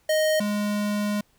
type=tone pair in turn; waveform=square; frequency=622.3 / 207.2 Hz; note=D#5 / G#3; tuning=0 / -4 cents; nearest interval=octave + perfect fifth; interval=1904 cents; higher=first; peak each=-20 / -24 dBFS; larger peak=first; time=0.09-0.4 / 0.4-1.21 s; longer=second; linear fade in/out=5 ms; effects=pink hiss -64 dBFS RMS until 1.38 s